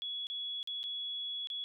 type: tone with dropouts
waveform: sine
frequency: 3375 Hz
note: G#7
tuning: 27 cents sharp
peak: -36 dBFS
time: 0.02-1.64 s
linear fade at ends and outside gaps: 0 ms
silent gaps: 0.269-0.3 / 0.629-0.674 / 0.831-0.839 / 1.472-1.501 s
effects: none